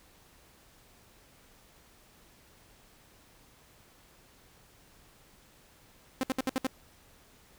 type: tone bursts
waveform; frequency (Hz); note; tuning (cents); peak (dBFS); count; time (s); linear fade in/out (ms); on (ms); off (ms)
sawtooth; 261.6; C4; 0; -23; 6; 6.21-6.667; 0; 22; 65
effects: pink hiss -60 dBFS RMS until 7.58 s